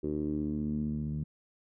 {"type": "tone with low-pass filter sweep", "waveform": "10% pulse", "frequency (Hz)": 75.3, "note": "D2", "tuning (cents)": 44, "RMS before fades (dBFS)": -33, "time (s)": [0.03, 1.24], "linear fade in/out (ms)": 10, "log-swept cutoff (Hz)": [370, 170], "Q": 3.9, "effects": []}